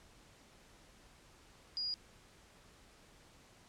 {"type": "tone", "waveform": "sine", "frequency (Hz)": 4876, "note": "D#8", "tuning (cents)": -36, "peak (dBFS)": -35, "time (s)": [1.77, 1.94], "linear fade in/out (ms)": 0, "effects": ["pink hiss -62 dBFS RMS until 3.68 s", "low-pass 9000 Hz 12 dB/octave"]}